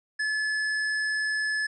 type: tone with tanh clipping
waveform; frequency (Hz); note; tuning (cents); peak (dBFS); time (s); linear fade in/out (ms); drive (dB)
triangle; 1721; A6; -39; -27; 0.19-1.67; 10; 16
effects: resampled to 22050 Hz